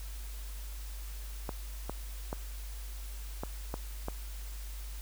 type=clicks; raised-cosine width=1 ms; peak=-21 dBFS; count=6; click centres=1.492 / 1.896 / 2.329 / 3.435 / 3.741 / 4.084 s; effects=added 50 Hz sine -39 dBFS peak until 5.01 s + white hiss -51 dBFS RMS until 5.01 s